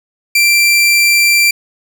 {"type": "tone", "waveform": "sawtooth", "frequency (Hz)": 2355, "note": "D7", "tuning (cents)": 4, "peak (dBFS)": -4, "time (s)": [0.35, 1.51], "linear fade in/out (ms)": 5, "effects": []}